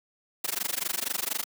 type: noise with amplitude modulation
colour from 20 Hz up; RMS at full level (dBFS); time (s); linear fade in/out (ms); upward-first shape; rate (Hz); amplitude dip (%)
white; -27; 0.44-1.44; 5; sine; 24.2; 100
effects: high-pass 200 Hz 12 dB/octave